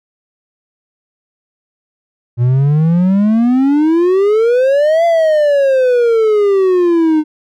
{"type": "exponential two-way sweep", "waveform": "triangle", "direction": "up then down", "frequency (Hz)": [117.6, 684, 302.7], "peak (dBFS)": -6, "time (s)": [2.37, 7.24], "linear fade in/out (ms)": 50, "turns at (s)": 5.05, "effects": []}